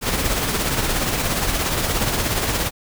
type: noise with tremolo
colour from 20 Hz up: pink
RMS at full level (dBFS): -19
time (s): 0.01-2.71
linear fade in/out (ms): 50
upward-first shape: triangle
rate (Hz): 17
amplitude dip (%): 50
effects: none